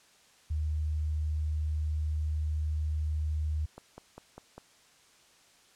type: tone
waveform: sine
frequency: 76.7 Hz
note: D#2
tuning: 24 cents flat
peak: -28 dBFS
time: 0.5-3.66 s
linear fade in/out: 10 ms
type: click train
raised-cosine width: 1 ms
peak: -30 dBFS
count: 5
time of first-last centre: 3.78-4.58 s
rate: 5 Hz
effects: white hiss -61 dBFS RMS until 5.75 s + low-pass 8000 Hz 12 dB/octave